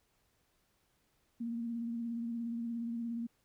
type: tone with vibrato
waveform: sine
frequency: 233.1 Hz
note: A#3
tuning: in tune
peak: -35 dBFS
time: 1.4-3.27 s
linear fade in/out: 10 ms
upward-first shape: triangle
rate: 17 Hz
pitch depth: 36 cents each way
effects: pink hiss -75 dBFS RMS until 3.44 s